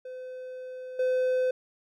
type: tone with level steps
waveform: triangle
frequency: 510 Hz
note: C5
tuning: 44 cents flat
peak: -35 / -21 dBFS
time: 0.05-1.51 s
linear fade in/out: 5 ms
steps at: 0.99 s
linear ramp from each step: 5 ms
effects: none